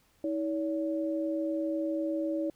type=tone pair together; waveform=sine; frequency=320.2 / 568 Hz; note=D#4 / C#5; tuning=+50 / +42 cents; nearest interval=minor seventh; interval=992 cents; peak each=-30 / -33 dBFS; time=0.24-2.5 s; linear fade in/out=2 ms; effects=pink hiss -67 dBFS RMS until 2.55 s